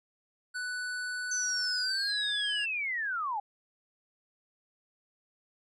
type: tone with pitch glide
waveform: square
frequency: 1488 to 1670.2 Hz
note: F#6 to G#6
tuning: +9 to +9 cents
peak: -34 dBFS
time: 0.54-2.66 s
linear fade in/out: 20 ms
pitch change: +200 cents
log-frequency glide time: 1.82-2.14 s
type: linear sweep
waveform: sine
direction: down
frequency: 6180 to 782 Hz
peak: -30 dBFS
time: 1.31-3.4 s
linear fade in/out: 5 ms
effects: resampled to 24000 Hz